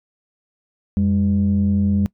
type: tone pair together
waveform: sine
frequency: 89.7 / 200.9 Hz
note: F2 / G3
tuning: +47 / +43 cents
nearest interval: octave + major second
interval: 1396 cents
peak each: -18 / -15 dBFS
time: 0.97-2.06 s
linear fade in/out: 0 ms
effects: noise-tail reverb RT60 0.1 s tail -23 dB re dry + tanh soft clip ceiling -10 dBFS